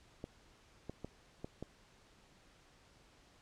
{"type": "clicks", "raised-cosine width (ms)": 2, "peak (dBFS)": -29, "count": 5, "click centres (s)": [0.241, 0.896, 1.046, 1.445, 1.626], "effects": ["pink hiss -65 dBFS RMS until 3.41 s", "low-pass 7000 Hz 12 dB/octave"]}